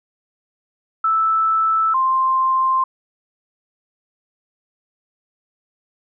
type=tone pair in turn; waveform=sine; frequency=1316 / 1049 Hz; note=E6 / C6; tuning=-3 / +4 cents; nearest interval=major third; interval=393 cents; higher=first; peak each=-14 dBFS; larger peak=neither; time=1.04-1.94 / 1.94-2.84 s; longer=neither; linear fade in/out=5 ms; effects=none